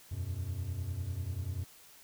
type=chord; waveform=triangle; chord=E suspended second; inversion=none; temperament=equal; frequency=82.41 / 92.5 / 123.47 Hz; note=E2 / F#2 / B2; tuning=0 / 0 / 0 cents; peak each=-39 / -34 / -40 dBFS; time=0.11-1.65 s; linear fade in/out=10 ms; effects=white hiss -57 dBFS RMS until 2.03 s